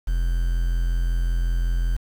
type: tone with quantisation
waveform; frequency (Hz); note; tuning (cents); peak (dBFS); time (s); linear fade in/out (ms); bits
triangle; 42.69; F1; -39; -17; 0.07-1.97; 10; 7
effects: none